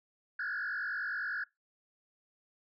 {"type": "tone with frequency modulation", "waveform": "sine", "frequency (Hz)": 1568, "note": "G6", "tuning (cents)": 0, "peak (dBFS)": -32, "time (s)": [0.39, 1.44], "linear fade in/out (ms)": 5, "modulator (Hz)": 50, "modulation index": 3.1, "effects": ["noise-tail reverb RT60 0.2 s tail -23 dB re dry", "tanh soft clip ceiling -30 dBFS"]}